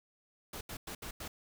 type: noise bursts at uneven times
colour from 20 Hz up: pink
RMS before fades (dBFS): -43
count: 5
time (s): 0.53-0.61 / 0.69-0.77 / 0.87-0.95 / 1.02-1.11 / 1.2-1.28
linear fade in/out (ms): 5
effects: none